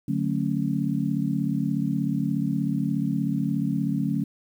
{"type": "chord", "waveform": "sine", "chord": "D major seventh", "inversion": "none", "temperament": "just", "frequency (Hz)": [146.83, 183.54, 220.2, 275.3], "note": ["D3", "F#3", "A3", "C#4"], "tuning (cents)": [0, -14, 2, -12], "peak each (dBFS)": -28, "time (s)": [0.08, 4.24], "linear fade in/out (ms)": 5, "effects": ["9-bit"]}